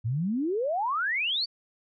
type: exponential sweep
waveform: sine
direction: up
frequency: 105.2 to 4699 Hz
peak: -25 dBFS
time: 0.04-1.46 s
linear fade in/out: 20 ms
effects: none